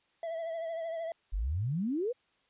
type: tone with vibrato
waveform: triangle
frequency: 659.3 Hz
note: E5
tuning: in tune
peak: -32 dBFS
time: 0.23-1.12 s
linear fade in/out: 2 ms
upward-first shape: triangle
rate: 13 Hz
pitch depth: 49 cents each way
type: exponential sweep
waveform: sine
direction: up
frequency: 41.83 to 522 Hz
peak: -29 dBFS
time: 1.32-2.13 s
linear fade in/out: 20 ms
effects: white hiss -71 dBFS RMS until 2.49 s + resampled to 8000 Hz